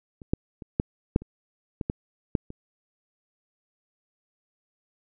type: clicks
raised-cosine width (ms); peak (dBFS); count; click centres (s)
3; -30 / -9 / -26 / -9 / -6 / -28 / -17 / -13 / -9 / -26; 10; 0.218 / 0.335 / 0.622 / 0.799 / 1.161 / 1.22 / 1.812 / 1.899 / 2.352 / 2.504
effects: none